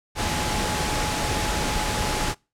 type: tone in noise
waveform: sine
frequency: 846 Hz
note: G#5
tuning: 32 cents sharp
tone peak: -31 dBFS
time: 0.15-2.35 s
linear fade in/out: 50 ms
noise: pink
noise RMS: -25 dBFS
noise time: 0.15-2.35 s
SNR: -9 dB
effects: noise-tail reverb RT60 0.3 s tail -26 dB re dry + low-pass 9000 Hz 12 dB/octave